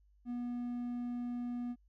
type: tone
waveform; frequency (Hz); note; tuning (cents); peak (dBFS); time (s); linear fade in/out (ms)
triangle; 242.7; B3; -30; -34; 0.25-1.76; 50
effects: added 50 Hz sine -64 dBFS peak until 1.88 s